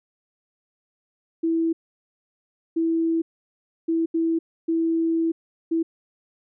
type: tone bursts at uneven times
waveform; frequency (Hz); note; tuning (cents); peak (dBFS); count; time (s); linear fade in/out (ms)
sine; 328.5; E4; -6; -19; 6; 1.43-1.73 / 2.76-3.22 / 3.88-4.06 / 4.14-4.39 / 4.68-5.32 / 5.71-5.83; 10
effects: none